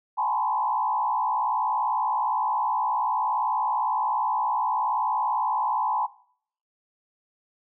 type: tone with frequency modulation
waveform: sine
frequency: 929 Hz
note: A#5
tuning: 6 cents flat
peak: -22 dBFS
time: 0.17-6.07 s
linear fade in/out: 20 ms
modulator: 60.6 Hz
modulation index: 1.9
effects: noise-tail reverb RT60 0.6 s tail -20 dB re dry